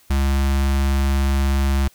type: tone with notch filter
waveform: square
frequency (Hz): 68.3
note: C#2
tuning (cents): -25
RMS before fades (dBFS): -18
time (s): 0.1-1.88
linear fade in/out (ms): 5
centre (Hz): 470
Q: 1.7
effects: white hiss -54 dBFS RMS until 1.94 s